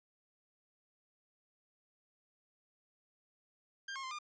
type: tone with pitch steps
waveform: sawtooth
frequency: 1594 / 1079 / 1044 / 1207 Hz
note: G6 / C#6 / C6 / D6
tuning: +28 / -47 / -4 / +47 cents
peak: -37 dBFS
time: 3.88-4.188 s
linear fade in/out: 5 ms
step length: 77 ms
effects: resampled to 16000 Hz